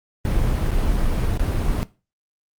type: noise with dropouts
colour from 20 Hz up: brown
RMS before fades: -20 dBFS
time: 0.25-1.83 s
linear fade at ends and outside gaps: 0 ms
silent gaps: 0.709-0.715 / 1.374-1.396 s
effects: noise-tail reverb RT60 0.3 s tail -18 dB re dry + Opus 32 kbps